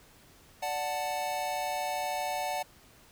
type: chord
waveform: square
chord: D major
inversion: none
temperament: equal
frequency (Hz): 587.3 / 740 / 880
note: D5 / F#5 / A5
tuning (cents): 0 / 0 / 0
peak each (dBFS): -38 / -34 / -37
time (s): 0.62-2.63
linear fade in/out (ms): 10
effects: pink hiss -58 dBFS RMS until 3.11 s